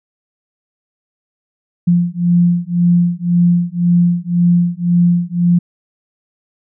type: beating tone pair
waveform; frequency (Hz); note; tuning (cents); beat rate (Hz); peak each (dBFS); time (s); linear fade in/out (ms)
sine; 173.3 / 175.2; F3 / F3; -13 / +6; 1.9; -13; 1.87-5.59; 10
effects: none